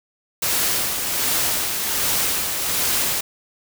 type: noise with tremolo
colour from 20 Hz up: white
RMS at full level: -20 dBFS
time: 0.42-3.21 s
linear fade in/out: 5 ms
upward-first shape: sine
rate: 1.3 Hz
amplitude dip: 40%
effects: none